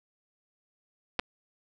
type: clicks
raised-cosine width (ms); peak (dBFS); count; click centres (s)
0.3; -12; 2; 1.192 / 1.196
effects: none